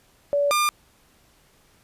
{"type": "tone pair in turn", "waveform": ["sine", "sawtooth"], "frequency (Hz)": [573, 1200.2], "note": ["D5", "D6"], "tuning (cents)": [-43, 37], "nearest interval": "octave + minor second", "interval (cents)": 1280, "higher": "second", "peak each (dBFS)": [-18, -15], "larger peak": "second", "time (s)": [[0.33, 0.51], [0.51, 0.69]], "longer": "neither", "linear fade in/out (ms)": 0, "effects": ["pink hiss -59 dBFS RMS until 1.83 s", "resampled to 32000 Hz"]}